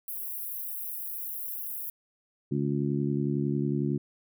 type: high-pass noise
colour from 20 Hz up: white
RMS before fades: -36 dBFS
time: 0.08-1.9 s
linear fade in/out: 2 ms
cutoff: 11000 Hz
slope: 48 dB/octave
type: harmonic tone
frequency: 71 Hz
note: C#2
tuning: 42 cents sharp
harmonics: 2 / 3 / 4 / 5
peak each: -29 / -31 / -32 / -33 dBFS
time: 2.51-3.98 s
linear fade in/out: 10 ms
effects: none